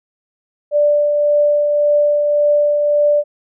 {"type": "tone with tremolo", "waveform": "sine", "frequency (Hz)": 588, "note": "D5", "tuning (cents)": 2, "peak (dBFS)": -9, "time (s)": [0.71, 3.24], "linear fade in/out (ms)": 50, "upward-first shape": "triangle", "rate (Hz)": 1.8, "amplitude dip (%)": 35, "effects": []}